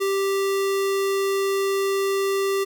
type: tone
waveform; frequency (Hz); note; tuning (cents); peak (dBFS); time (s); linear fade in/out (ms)
square; 392; G4; 0; -21; 0-2.65; 20
effects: none